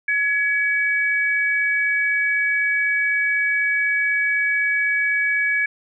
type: tone pair together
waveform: sine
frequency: 1681.6 / 2274 Hz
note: G#6 / C#7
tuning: +21 / +44 cents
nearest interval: perfect fourth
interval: 523 cents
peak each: -20 dBFS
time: 0.08-5.66 s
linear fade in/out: 5 ms
effects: none